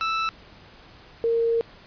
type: tone pair in turn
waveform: sawtooth / sine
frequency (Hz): 1318.5 / 461.2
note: E6 / A#4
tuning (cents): 0 / -19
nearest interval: octave + tritone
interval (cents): 1819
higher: first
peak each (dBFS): -19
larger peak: neither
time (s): 0.01-0.29 / 1.24-1.61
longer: second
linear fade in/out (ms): 0
effects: pink hiss -49 dBFS RMS until 1.86 s + resampled to 11025 Hz